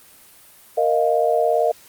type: chord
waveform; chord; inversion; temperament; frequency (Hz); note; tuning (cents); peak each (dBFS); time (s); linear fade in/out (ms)
sine; Bb suspended fourth; none; just; 466.2 / 621.6 / 699.2; Bb4 / Eb5 / F5; 0 / -2 / +2; -20 / -19 / -20; 0.77-1.72; 10
effects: white hiss -48 dBFS RMS until 1.88 s + Opus 32 kbps